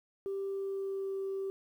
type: tone with pitch glide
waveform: sine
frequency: 392 to 388.2 Hz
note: G4 to G4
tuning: 0 to -17 cents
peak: -32 dBFS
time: 0.26-1.5 s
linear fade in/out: 0 ms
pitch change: -17 cents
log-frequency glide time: 0.48-1.18 s
effects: tanh soft clip ceiling -30 dBFS + 11-bit